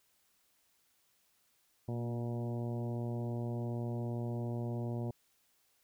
harmonic tone with a mistuned harmonic, 119.1 Hz, A#2, 38 cents sharp, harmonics 1 / 2 / 3 / 4 / 5 / 6 / 7 / 8, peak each -36 / -41 / -44 / -49 / -48 / -52 / -56 / -58 dBFS, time 1.88-5.11 s, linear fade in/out 5 ms, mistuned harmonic 2, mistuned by -19 cents, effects white hiss -73 dBFS RMS until 5.83 s

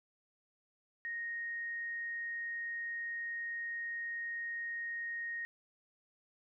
sine tone, 1864.7 Hz, A#6, in tune, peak -37 dBFS, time 1.05-5.45 s, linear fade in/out 0 ms, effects none

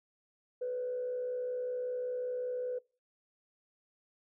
sine tone with frequency modulation, 498.2 Hz, B4, 15 cents sharp, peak -32 dBFS, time 0.61-2.79 s, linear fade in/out 10 ms, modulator 65.2 Hz, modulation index 0.29, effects noise-tail reverb RT60 0.4 s tail -26 dB re dry + tanh soft clip ceiling -28 dBFS

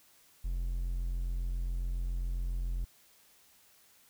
triangle tone, 43.65 Hz, F1, in tune, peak -29 dBFS, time 0.44-2.85 s, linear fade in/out 10 ms, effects white hiss -63 dBFS RMS until 4.09 s

